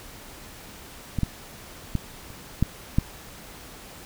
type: clicks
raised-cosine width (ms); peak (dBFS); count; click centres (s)
5; -13 / -10 / -11 / -29 / -7 / -6; 6; 1.187 / 1.233 / 1.953 / 2.304 / 2.626 / 2.985
effects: pink hiss -44 dBFS RMS until 4.05 s